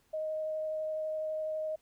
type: tone with vibrato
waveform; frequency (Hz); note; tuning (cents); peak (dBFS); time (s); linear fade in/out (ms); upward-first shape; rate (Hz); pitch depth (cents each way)
sine; 624; D#5; +5; -32; 0.13-1.76; 10; triangle; 12; 9
effects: pink hiss -70 dBFS RMS until 1.81 s